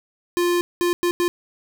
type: tone bursts at uneven times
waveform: square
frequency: 350 Hz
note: F4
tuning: 4 cents sharp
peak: -18 dBFS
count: 4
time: 0.37-0.61 / 0.81-0.93 / 1.03-1.11 / 1.2-1.28 s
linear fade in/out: 0 ms
effects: 9-bit